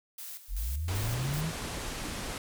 blue noise with tremolo, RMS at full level -42 dBFS, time 0.18-1.41 s, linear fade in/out 5 ms, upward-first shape square, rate 2.6 Hz, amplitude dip 70%
sine linear sweep, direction up, 36.37 to 169.5 Hz, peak -30 dBFS, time 0.48-1.53 s, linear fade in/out 50 ms
pink low-pass noise, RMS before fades -37 dBFS, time 0.88-2.38 s, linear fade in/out 2 ms, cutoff 11000 Hz, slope 24 dB/octave
40% pulse tone with exponential decay, 287.4 Hz, D4, 37 cents flat, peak -34 dBFS, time 2.05-2.18 s, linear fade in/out 0 ms, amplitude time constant 27 ms
effects none

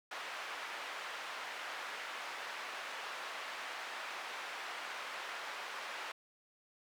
white band-pass noise, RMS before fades -44 dBFS, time 0.11-6.12 s, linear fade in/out 5 ms, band 690 to 2100 Hz, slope 12 dB/octave, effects none

